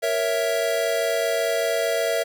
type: chord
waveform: square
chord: A# diminished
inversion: none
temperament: equal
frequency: 466.2 / 554.4 / 659.3 Hz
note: A#4 / C#5 / E5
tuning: 0 / 0 / 0 cents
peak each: -27 / -28 / -24 dBFS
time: 0.02-2.24 s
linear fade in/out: 20 ms
effects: none